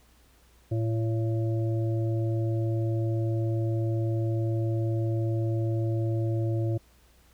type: harmonic tone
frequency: 112.5 Hz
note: A2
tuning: 39 cents sharp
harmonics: 1 / 3 / 5 / 6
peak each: -25 / -32 / -38 / -44 dBFS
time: 0.71-6.78 s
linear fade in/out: 10 ms
effects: added 60 Hz sine -59 dBFS peak until 7.33 s + pink hiss -62 dBFS RMS until 7.33 s